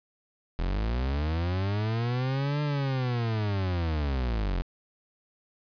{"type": "linear two-way sweep", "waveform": "40% pulse", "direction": "up then down", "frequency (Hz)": [41.2, 149.3, 41.2], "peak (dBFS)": -25, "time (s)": [0.59, 4.62], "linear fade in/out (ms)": 0, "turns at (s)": 2.62, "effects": ["resampled to 11025 Hz", "11-bit"]}